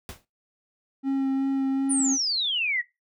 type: noise with exponential decay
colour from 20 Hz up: pink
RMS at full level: -35 dBFS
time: 0.09-0.25 s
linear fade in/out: 1 ms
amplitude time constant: 34 ms
type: tone with vibrato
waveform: triangle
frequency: 269.9 Hz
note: C#4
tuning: 46 cents flat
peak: -20 dBFS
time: 1.03-2.18 s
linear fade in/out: 50 ms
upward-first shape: sine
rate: 2.7 Hz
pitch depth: 12 cents each way
type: exponential sweep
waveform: sine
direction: down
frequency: 9730 to 1864.7 Hz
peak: -23 dBFS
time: 1.89-2.82 s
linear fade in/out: 20 ms
effects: noise-tail reverb RT60 0.2 s tail -17 dB re dry